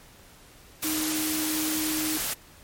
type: tone in noise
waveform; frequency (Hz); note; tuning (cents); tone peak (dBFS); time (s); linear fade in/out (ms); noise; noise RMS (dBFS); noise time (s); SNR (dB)
sine; 311.5; D#4; +2; -28; 0.84-2.18; 10; white; -29; 0.82-2.34; -2
effects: pink hiss -52 dBFS RMS until 2.63 s + MP3 64 kbps